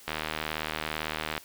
click train, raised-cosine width 0.3 ms, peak -14 dBFS, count 102, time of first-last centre 0.08-1.378 s, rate 77.8 Hz, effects white hiss -52 dBFS RMS until 1.44 s

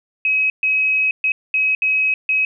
sine tone bursts at uneven times, 2548 Hz, D#7, 41 cents sharp, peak -14 dBFS, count 6, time 0.25-0.5 / 0.63-1.11 / 1.24-1.32 / 1.54-1.75 / 1.82-2.14 / 2.29-2.45 s, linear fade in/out 2 ms, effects none

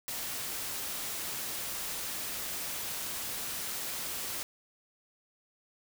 white noise, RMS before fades -37 dBFS, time 0.08-4.43 s, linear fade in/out 0 ms, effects none

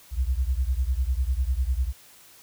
sine beating tone pair, 60.1 / 70.1 Hz, B1 / C#2, -46 / +20 cents, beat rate 10 Hz, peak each -24 / -26 dBFS, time 0.11-1.93 s, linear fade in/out 50 ms, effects white hiss -52 dBFS RMS until 2.42 s

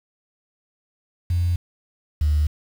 sine tone pair in turn, 87.31 / 75.2 Hz, F2 / D2, 0 / +42 cents, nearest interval minor third, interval 258 cents, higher first, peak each -17 / -15 dBFS, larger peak second, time 1.3-1.56 / 2.21-2.47 s, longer neither, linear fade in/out 5 ms, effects tanh soft clip ceiling -12 dBFS + 7-bit

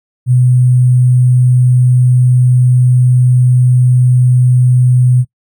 sine tone with sample-and-hold, 125.3 Hz, B2, 25 cents sharp, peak -5 dBFS, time 0.26-5.25 s, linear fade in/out 50 ms, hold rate 8820 Hz, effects noise-tail reverb RT60 0.1 s tail -22 dB re dry

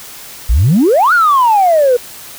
sine exponential two-way sweep, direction up then down, 49.02 to 1486 to 474.8 Hz, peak -5 dBFS, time 0.49-1.97 s, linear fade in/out 10 ms, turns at 1.13 s, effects tanh soft clip ceiling -3 dBFS + white hiss -32 dBFS RMS until 2.38 s

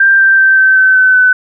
sine tone with pitch steps, 1582 / 1569.3 / 1556.6 / 1544.1 / 1531.6 / 1519.3 / 1507.1 Hz, G6 / G6 / G6 / G6 / G6 / F#6 / F#6, +15 / +1 / -13 / -27 / -41 / +45 / +31 cents, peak -4 dBFS, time 0-1.33 s, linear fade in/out 5 ms, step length 190 ms, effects none

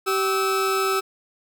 40% pulse tone pair together, 385.8 / 1297.7 Hz, G4 / E6, -28 / -28 cents, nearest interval octave + major sixth, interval 2100 cents, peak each -22 dBFS, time 0.06-1.01 s, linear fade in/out 20 ms, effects none

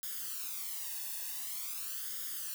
blue noise with flanger, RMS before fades -40 dBFS, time 0.03-2.54 s, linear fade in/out 0 ms, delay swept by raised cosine 0.59 to 1.13 ms, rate 0.46 Hz, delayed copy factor +0.9, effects none

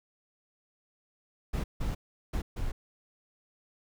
brown noise bursts at uneven times, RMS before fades -31 dBFS, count 4, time 1.53-1.64 / 1.8-1.95 / 2.33-2.42 / 2.56-2.72 s, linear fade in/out 10 ms, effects none

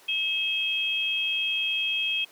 sine tone pair together, 2578 / 3235 Hz, E7 / G#7, -39 / -46 cents, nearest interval major third, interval 393 cents, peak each -27 dBFS, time 0.08-2.25 s, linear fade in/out 10 ms, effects pink hiss -53 dBFS RMS until 2.31 s + high-pass 400 Hz 12 dB/octave

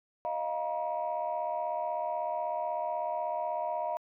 sine chord, Eb suspended second, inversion none, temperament equal with one note detuned, 622.3 / 698.5 / 952.5 Hz, Eb5 / F5 / Bb5, 0 / 0 / +37 cents, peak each -34 dBFS, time 0.25-3.97 s, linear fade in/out 0 ms, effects tanh soft clip ceiling -23 dBFS

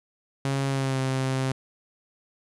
sawtooth tone with pitch glide, 136.7 to 132.12 Hz, C#3 to C3, -24 to +17 cents, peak -20 dBFS, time 0.45-1.52 s, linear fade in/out 2 ms, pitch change -59 cents, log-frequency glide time 0.68-1 s, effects resampled to 24000 Hz + 10-bit

